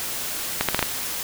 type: accelerating click train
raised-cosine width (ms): 0.3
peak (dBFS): -3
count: 5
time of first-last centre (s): 0.61-0.827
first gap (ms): 77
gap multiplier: 0.77
effects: white hiss -29 dBFS RMS until 1.23 s